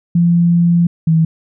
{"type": "tone pair in turn", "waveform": "sine", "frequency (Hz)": [171.6, 161.72], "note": ["F3", "E3"], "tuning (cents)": [-30, -33], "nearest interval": "minor second", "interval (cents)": 103, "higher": "first", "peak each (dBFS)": -8, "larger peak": "neither", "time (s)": [[0.15, 0.87], [1.07, 1.25]], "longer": "first", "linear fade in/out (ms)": 5, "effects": []}